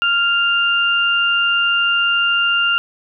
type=tone pair together; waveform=sine; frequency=1396.9 / 2794 Hz; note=F6 / F7; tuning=0 / 0 cents; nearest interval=octave; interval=1200 cents; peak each=-16 / -16 dBFS; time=0.02-2.78 s; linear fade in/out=0 ms; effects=none